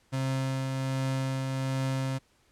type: tone with tremolo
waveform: 35% pulse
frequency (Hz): 133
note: C3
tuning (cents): +29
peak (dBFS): -25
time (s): 0.12-2.19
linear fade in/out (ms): 20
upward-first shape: triangle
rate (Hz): 1.3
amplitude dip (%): 30
effects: pink hiss -66 dBFS RMS until 2.51 s + low-pass 10000 Hz 12 dB/octave